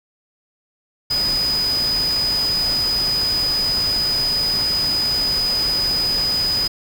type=tone in noise; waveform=sine; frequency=4978 Hz; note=D#8; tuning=in tune; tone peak=-17 dBFS; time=1.1-6.68 s; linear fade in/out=10 ms; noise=pink; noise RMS=-29 dBFS; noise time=1.1-6.68 s; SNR=+9 dB; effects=none